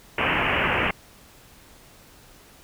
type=low-pass noise; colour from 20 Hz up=white; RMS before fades=-23 dBFS; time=0.18-0.91 s; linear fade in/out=5 ms; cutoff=2900 Hz; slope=96 dB/octave; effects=pink hiss -51 dBFS RMS until 2.63 s